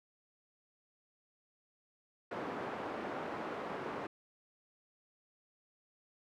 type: band-pass noise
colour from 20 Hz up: pink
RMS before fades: -41 dBFS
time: 2.31-4.07 s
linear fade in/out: 5 ms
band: 300 to 1300 Hz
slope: 12 dB/octave
effects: none